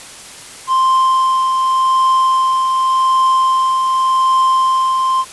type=tone with tremolo; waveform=triangle; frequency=1046.5 Hz; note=C6; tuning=in tune; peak=-7 dBFS; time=0.67-5.25 s; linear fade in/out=50 ms; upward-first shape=triangle; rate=0.87 Hz; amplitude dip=35%; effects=white hiss -34 dBFS RMS until 5.32 s + resampled to 24000 Hz